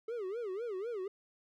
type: tone with vibrato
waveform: triangle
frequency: 422.7 Hz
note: G#4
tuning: 31 cents sharp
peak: -34 dBFS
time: 0.08-1.08 s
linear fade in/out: 5 ms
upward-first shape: sine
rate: 4 Hz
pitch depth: 240 cents each way
effects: none